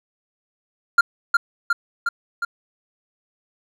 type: tone with echo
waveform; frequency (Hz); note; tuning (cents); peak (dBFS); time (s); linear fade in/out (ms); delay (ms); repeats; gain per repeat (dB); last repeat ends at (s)
triangle; 1396.9; F6; 0; -7; 0.98-1.01; 5; 360; 4; -3; 2.45
effects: none